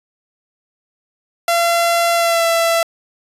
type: tone with pitch glide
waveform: sawtooth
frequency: 682 to 668.4 Hz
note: F5 to E5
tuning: -41 to +24 cents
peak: -9 dBFS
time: 1.48-2.83 s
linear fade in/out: 2 ms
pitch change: -35 cents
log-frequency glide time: 2.15-2.45 s
effects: resampled to 32000 Hz